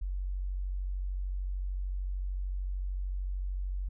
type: tone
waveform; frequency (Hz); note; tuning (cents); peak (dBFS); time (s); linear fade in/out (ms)
sine; 46.67; F#1; +16; -31; 0.01-3.89; 10
effects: none